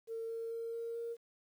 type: tone with pitch steps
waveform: sine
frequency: 453.9 / 456.8 / 459.7 / 462.6 / 465.6 Hz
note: A#4 / A#4 / A#4 / A#4 / A#4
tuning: -46 / -35 / -24 / -13 / -2 cents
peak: -37 dBFS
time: 0.07-1.17 s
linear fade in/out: 50 ms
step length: 220 ms
effects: tanh soft clip ceiling -33 dBFS + 11-bit